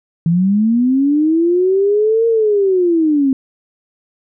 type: linear two-way sweep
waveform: sine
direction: up then down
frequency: 161.7 to 462.9 to 260.9 Hz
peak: -10 dBFS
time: 0.26-3.33 s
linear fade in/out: 2 ms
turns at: 2.27 s
effects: none